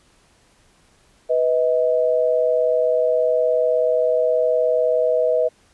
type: tone pair together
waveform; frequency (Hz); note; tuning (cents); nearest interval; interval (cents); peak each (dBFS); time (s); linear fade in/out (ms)
sine; 493.9 / 633; B4 / D#5; 0 / +30; major third; 430; -18; 1.29-5.49; 20
effects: pink hiss -57 dBFS RMS until 5.73 s + resampled to 24000 Hz